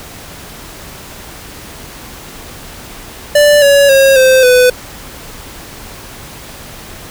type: tone with pitch steps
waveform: square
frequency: 587.3 / 564 / 541.7 / 520.2 / 499.6 Hz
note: D5 / C#5 / C#5 / C5 / B4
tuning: 0 / +30 / -40 / -10 / +20 cents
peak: -5 dBFS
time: 3.35-4.7 s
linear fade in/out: 5 ms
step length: 270 ms
effects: pink hiss -31 dBFS RMS until 7.1 s